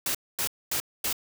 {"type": "noise bursts", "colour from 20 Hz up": "white", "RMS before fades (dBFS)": -28, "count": 4, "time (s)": [0.06, 1.128], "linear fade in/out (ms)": 2, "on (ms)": 87, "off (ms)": 240, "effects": []}